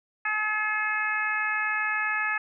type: harmonic tone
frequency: 427.5 Hz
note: A4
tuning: 50 cents flat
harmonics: 2 / 3 / 4 / 5 / 6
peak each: -35 / -32 / -27 / -33 / -33 dBFS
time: 0.25-2.38 s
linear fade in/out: 5 ms
effects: none